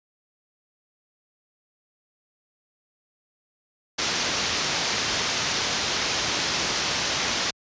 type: low-pass noise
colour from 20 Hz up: white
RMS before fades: -26 dBFS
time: 3.98-7.51 s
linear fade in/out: 10 ms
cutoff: 6400 Hz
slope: 48 dB/octave
effects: high-pass 60 Hz 12 dB/octave + resampled to 16000 Hz